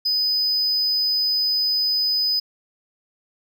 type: tone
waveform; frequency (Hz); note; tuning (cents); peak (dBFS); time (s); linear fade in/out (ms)
triangle; 5000; D#8; +8; -17; 0.05-2.4; 10
effects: none